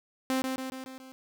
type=tone with echo; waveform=sawtooth; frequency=261.6 Hz; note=C4; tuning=in tune; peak=-22 dBFS; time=0.3-0.42 s; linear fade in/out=0 ms; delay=140 ms; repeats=5; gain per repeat=-4 dB; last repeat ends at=1.12 s; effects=10-bit